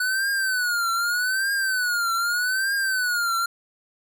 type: tone with vibrato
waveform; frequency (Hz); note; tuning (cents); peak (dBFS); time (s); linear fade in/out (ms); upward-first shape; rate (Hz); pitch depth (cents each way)
square; 1480; F#6; 0; -22; 0-3.46; 5; triangle; 0.82; 160
effects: none